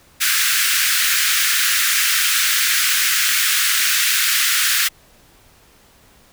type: high-pass noise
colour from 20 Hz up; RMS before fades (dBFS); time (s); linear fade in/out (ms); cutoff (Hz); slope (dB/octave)
pink; -17; 0.2-4.89; 20; 1400; 48
effects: pink hiss -51 dBFS RMS until 6.32 s